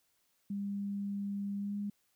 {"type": "tone with pitch glide", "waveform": "sine", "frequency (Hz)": [200.6, 203.9], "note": ["G3", "G#3"], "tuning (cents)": [40, -32], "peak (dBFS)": -34, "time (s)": [0.5, 1.9], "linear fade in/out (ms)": 5, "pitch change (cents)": 28, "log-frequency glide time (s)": [1.58, 1.76], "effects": ["white hiss -75 dBFS RMS until 2.15 s"]}